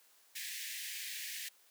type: high-pass noise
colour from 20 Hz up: pink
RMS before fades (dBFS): -43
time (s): 0.35-1.49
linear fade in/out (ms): 10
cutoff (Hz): 1700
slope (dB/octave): 96
effects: white hiss -66 dBFS RMS until 1.7 s + high-pass 400 Hz 12 dB/octave